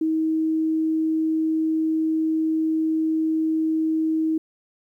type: tone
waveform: sine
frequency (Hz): 317.8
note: D#4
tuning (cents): +37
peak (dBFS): -19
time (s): 0.01-4.38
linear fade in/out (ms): 5
effects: 10-bit